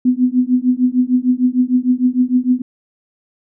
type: tone with tremolo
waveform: sine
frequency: 251.1 Hz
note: B3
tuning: 29 cents sharp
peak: -7 dBFS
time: 0.05-2.62 s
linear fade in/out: 5 ms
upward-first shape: triangle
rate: 6.6 Hz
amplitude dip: 100%
effects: none